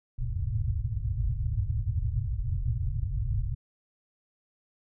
white low-pass noise, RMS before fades -29 dBFS, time 0.18-3.55 s, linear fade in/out 10 ms, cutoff 130 Hz, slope 96 dB/octave, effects none

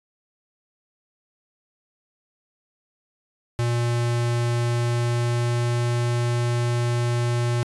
square tone with pitch glide, 119.2 to 119.89 Hz, A#2 to A#2, +39 to +49 cents, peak -21 dBFS, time 3.59-7.63 s, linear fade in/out 0 ms, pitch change +10 cents, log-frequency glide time 4.61-5.89 s, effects resampled to 24000 Hz

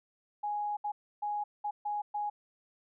sine tone bursts at uneven times, 830.6 Hz, G#5, in tune, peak -31 dBFS, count 6, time 0.43-0.77 / 0.84-0.92 / 1.22-1.44 / 1.64-1.71 / 1.85-2.02 / 2.14-2.3 s, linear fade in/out 10 ms, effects none

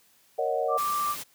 sine chord, D# minor seventh, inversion second, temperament equal, 466.2 / 554.4 / 622.3 / 740 Hz, A#4 / C#5 / D#5 / F#5, 0 / 0 / 0 / 0 cents, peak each -30 dBFS, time 0.38-0.78 s, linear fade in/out 10 ms
sine tone, 1176 Hz, D6, 2 cents sharp, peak -25 dBFS, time 0.68-1.16 s, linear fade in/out 50 ms
white noise, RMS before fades -37 dBFS, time 0.77-1.24 s, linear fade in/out 20 ms
effects white hiss -62 dBFS RMS until 1.34 s + high-pass 60 Hz 12 dB/octave

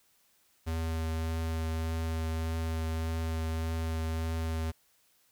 square tone with vibrato, 81 Hz, E2, 30 cents flat, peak -31 dBFS, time 0.66-4.72 s, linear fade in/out 20 ms, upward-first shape triangle, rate 1.7 Hz, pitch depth 12 cents each way, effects white hiss -68 dBFS RMS until 5.31 s

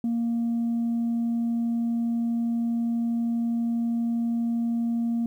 sine tone, 233.1 Hz, A#3, in tune, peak -21 dBFS, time 0.04-5.26 s, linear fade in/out 2 ms, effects tanh soft clip ceiling -21 dBFS + 10-bit

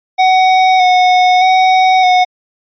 square tone with vibrato, 740 Hz, F#5, in tune, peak -7 dBFS, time 0.18-2.25 s, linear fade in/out 20 ms, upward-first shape square, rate 0.81 Hz, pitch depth 19 cents each way, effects resampled to 11025 Hz

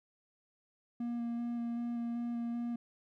triangle tone with vibrato, 236.2 Hz, A#3, 23 cents sharp, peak -32 dBFS, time 1-2.76 s, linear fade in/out 5 ms, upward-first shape square, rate 2.6 Hz, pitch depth 10 cents each way, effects none

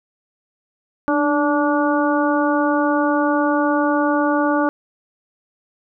harmonic tone with a mistuned harmonic, 290 Hz, D4, 22 cents flat, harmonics 1 / 2 / 3 / 4 / 5, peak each -18 / -21 / -23 / -24 / -25 dBFS, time 1.08-4.69 s, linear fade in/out 0 ms, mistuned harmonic 1, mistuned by +43 cents, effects none

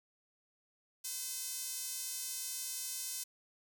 sawtooth tone with high-pass filter, 513 Hz, C5, 34 cents flat, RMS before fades -41 dBFS, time 1.04-3.24 s, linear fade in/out 10 ms, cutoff 6800 Hz, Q 1.1, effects none

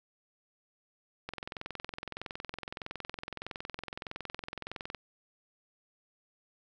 click train, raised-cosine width 0.3 ms, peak -22 dBFS, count 80, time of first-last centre 1.29-4.947 s, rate 21.6 Hz, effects none

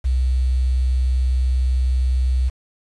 sine tone with quantisation, 63.7 Hz, C2, 46 cents flat, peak -15 dBFS, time 0.04-2.5 s, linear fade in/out 20 ms, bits 7, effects resampled to 24000 Hz

